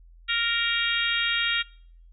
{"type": "harmonic tone", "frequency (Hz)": 466, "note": "A#4", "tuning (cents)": -1, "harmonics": [3, 4, 5, 6, 7, 8], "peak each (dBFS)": [-30, -30, -30, -30, -30, -30], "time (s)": [0.28, 1.63], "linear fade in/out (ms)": 20, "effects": ["noise-tail reverb RT60 0.6 s tail -24 dB re dry", "added 42 Hz sine -48 dBFS peak until 2.12 s"]}